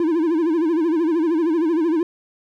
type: tone with vibrato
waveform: triangle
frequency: 326.7 Hz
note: E4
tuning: 15 cents flat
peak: -14 dBFS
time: 0-2.03 s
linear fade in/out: 2 ms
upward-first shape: sine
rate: 13 Hz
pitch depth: 120 cents each way
effects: none

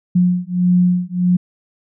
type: beating tone pair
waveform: sine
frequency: 178.4 / 180 Hz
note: F3 / F#3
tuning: +37 / -47 cents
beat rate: 1.6 Hz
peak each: -15 dBFS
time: 0.15-1.37 s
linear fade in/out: 10 ms
effects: none

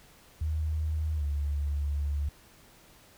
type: tone with pitch glide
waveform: sine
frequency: 77.78 to 72.15 Hz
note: D#2 to D2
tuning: 0 to -30 cents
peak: -27 dBFS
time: 0.41-2.29 s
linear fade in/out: 5 ms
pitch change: -130 cents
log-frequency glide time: 1.16-1.23 s
effects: pink hiss -57 dBFS RMS until 3.17 s

